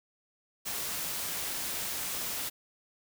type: noise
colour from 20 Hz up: white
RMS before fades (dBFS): -35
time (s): 0.65-2.5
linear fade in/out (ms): 20
effects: none